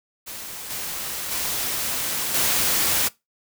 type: noise with level steps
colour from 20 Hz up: white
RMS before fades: -35 / -30 / -26 / -21 dBFS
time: 0.26-3.09 s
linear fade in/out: 20 ms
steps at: 0.7 / 1.31 / 2.34 s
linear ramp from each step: 5 ms
effects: noise-tail reverb RT60 0.2 s tail -21 dB re dry